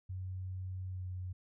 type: tone with pitch glide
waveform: sine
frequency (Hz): 93 to 91.61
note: F#2 to F#2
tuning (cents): +9 to -17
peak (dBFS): -38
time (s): 0.09-1.33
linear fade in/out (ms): 10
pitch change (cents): -26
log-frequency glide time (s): 0.89-1.05
effects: none